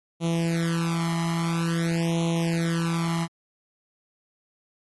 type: tone with flanger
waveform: sawtooth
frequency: 167.1 Hz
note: E3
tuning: 24 cents sharp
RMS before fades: -25 dBFS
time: 0.2-3.28 s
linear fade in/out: 50 ms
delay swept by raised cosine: 0.3 to 0.99 ms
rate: 0.49 Hz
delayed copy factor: +0.95
effects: AAC 32 kbps